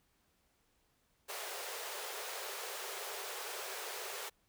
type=high-pass noise; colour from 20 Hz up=pink; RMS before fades=-43 dBFS; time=1.28-4.3 s; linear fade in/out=20 ms; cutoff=380 Hz; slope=96 dB/octave; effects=pink hiss -75 dBFS RMS until 4.48 s